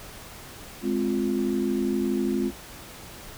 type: chord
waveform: sine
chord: F minor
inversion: first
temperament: just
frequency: 209.5 / 261.9 / 349.2 Hz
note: Ab3 / C4 / F4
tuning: +15 / +2 / 0 cents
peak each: -27 dBFS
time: 0.82-2.52 s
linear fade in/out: 50 ms
effects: pink hiss -43 dBFS RMS until 3.37 s